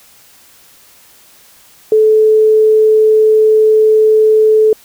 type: tone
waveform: sine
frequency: 434.1 Hz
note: A4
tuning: 23 cents flat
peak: -5 dBFS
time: 1.92-4.73 s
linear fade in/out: 2 ms
effects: white hiss -44 dBFS RMS until 4.84 s